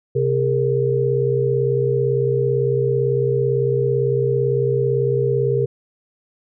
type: tone cluster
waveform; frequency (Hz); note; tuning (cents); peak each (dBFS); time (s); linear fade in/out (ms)
sine; 131.4 / 406.2 / 464.1; C3 / G#4 / A#4; +8 / -38 / -8; -20; 0.15-5.66; 10
effects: none